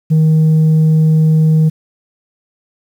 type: tone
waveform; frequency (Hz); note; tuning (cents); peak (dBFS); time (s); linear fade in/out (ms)
sine; 157.4; D#3; +20; -4; 0.1-1.7; 20
effects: tanh soft clip ceiling -6 dBFS + 7-bit